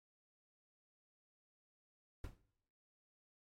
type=noise with exponential decay; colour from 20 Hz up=brown; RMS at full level=-43 dBFS; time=2.24-2.42 s; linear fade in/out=1 ms; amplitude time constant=37 ms; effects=noise-tail reverb RT60 0.8 s tail -20 dB re dry + MP3 64 kbps